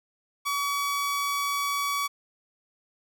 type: tone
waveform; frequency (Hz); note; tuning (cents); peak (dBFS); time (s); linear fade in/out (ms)
sawtooth; 1136; C#6; +42; -22; 0.45-2.08; 20
effects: none